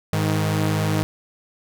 sawtooth tone pair together, 103.83 / 157.2 Hz, G#2 / D#3, 0 / +18 cents, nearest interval perfect fifth, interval 718 cents, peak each -18 dBFS, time 0.13-1.03 s, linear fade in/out 0 ms, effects none

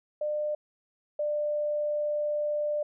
sine tone pair in turn, 600 / 594.8 Hz, D5 / D5, +37 / +22 cents, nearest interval unison, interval 15 cents, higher first, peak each -27 / -26 dBFS, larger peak second, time 0.21-0.55 / 1.19-2.83 s, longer second, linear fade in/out 5 ms, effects none

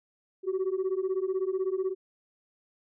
sine beating tone pair, 370 / 386 Hz, F#4 / G4, 0 / -27 cents, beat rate 16 Hz, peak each -28 dBFS, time 0.43-1.95 s, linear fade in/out 50 ms, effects tanh soft clip ceiling -23 dBFS

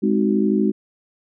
sine chord, Ab dominant seventh, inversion none, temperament just, 207.7 / 259.6 / 311.5 / 373.8 Hz, Ab3 / C4 / Eb4 / Gb4, 0 / -13 / +2 / +18 cents, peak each -18 / -24 / -22 / -22 dBFS, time 0.02-0.72 s, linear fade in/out 20 ms, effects none

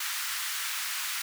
pink high-pass noise, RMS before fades -33 dBFS, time 0-1.22 s, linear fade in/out 5 ms, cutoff 1300 Hz, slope 24 dB/octave, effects none

